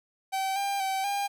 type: tone with pitch steps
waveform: 45% pulse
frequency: 770 / 797 / 770 / 804 Hz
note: G5 / G5 / G5 / G5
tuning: -31 / +28 / -31 / +44 cents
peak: -27 dBFS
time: 0.32-1.28 s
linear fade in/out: 20 ms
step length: 240 ms
effects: none